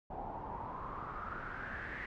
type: noise with low-pass filter sweep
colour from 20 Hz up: pink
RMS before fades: -43 dBFS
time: 0.1-2.06 s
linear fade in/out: 5 ms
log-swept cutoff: 770 to 1900 Hz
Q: 6.6
effects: none